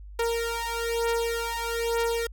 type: beating tone pair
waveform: sawtooth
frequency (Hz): 463.5 / 464.6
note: A#4 / A#4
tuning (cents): -10 / -6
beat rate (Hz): 1.1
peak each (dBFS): -25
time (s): 0.19-2.27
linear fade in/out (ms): 5
effects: added 50 Hz sine -40 dBFS peak until 2.32 s